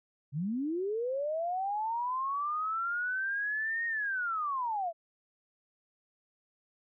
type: linear two-way sweep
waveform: sine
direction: up then down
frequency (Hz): 130 to 1868 to 642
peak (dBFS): -30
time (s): 0.32-4.93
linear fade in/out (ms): 50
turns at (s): 3.86
effects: none